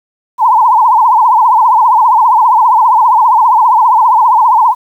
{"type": "tone with vibrato", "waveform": "sine", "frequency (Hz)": 935, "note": "A#5", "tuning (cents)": 5, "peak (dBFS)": -4, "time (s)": [0.38, 4.75], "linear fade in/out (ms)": 50, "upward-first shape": "triangle", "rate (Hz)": 15, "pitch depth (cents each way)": 200, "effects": ["7-bit"]}